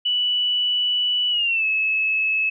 sine tone with pitch glide, 2960 to 2592 Hz, F#7 to E7, 0 to -30 cents, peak -18 dBFS, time 0.05-2.5 s, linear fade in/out 10 ms, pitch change -230 cents, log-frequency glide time 1.3-1.65 s, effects none

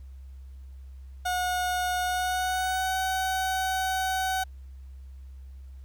30% pulse tone with pitch glide, 726 to 755.1 Hz, F#5 to F#5, -33 to +35 cents, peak -23 dBFS, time 1.25-4.44 s, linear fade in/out 10 ms, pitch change +68 cents, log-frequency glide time 2.03-2.97 s, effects added 66 Hz sine -41 dBFS peak until 5.84 s + pink hiss -68 dBFS RMS until 5.84 s

